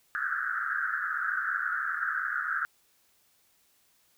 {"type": "band-pass noise", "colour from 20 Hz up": "pink", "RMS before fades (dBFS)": -31, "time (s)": [0.15, 2.65], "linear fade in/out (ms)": 0, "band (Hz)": [1300, 1700], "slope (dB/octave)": 96, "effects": ["white hiss -67 dBFS RMS until 4.17 s"]}